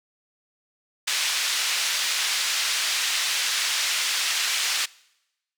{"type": "band-pass noise", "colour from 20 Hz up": "pink", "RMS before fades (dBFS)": -25, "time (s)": [1.07, 4.86], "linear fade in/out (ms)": 10, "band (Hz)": [2300, 7000], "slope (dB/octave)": 12, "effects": ["noise-tail reverb RT60 0.9 s tail -23 dB re dry"]}